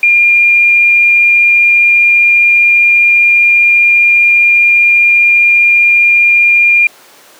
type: tone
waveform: sine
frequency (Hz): 2405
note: D7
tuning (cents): +41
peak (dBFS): -4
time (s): 0.03-6.87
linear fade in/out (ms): 2
effects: pink hiss -39 dBFS RMS until 7.39 s + high-pass 400 Hz 12 dB/octave

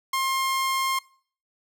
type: tone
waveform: sawtooth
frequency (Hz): 1064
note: C6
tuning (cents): +29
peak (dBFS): -19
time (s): 0.13-0.99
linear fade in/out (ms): 5
effects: noise-tail reverb RT60 0.5 s tail -23 dB re dry

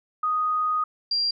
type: tone pair in turn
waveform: sine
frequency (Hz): 1244.5 / 4755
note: D#6 / D8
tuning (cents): 0 / +21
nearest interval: octave + major seventh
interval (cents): 2321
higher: second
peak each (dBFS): -21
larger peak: neither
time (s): 0.23-0.84 / 1.11-1.31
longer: first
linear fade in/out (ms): 5
effects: none

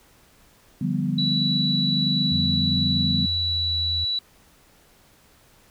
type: chord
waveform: sine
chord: G dominant seventh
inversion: second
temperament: equal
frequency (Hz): 146.83 / 174.61 / 196 / 246.9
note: D3 / F3 / G3 / B3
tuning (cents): 0 / 0 / 0 / 0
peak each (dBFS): -27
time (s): 0.81-3.26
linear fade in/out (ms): 5
type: tone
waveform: sine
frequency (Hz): 3937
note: B7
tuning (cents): -6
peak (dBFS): -22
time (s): 1.18-4.19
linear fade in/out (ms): 5
type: tone with pitch glide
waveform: sine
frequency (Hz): 87.31 to 83.08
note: F2 to E2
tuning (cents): 0 to +14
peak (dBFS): -28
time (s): 2.31-4.05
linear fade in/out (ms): 10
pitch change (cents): -86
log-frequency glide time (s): 3.24-3.74
effects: pink hiss -56 dBFS RMS until 5.7 s

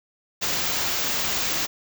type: band-stop noise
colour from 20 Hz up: white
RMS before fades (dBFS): -25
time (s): 0.41-1.67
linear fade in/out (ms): 20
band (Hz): 7500 to 15000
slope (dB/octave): 96
effects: none

